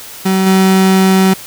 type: tone with level steps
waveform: 35% pulse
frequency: 189.8 Hz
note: F#3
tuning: 44 cents sharp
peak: -8 / -5 dBFS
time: 0.25-1.34 s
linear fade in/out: 10 ms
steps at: 0.46 s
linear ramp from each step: 10 ms
effects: white hiss -31 dBFS RMS until 1.46 s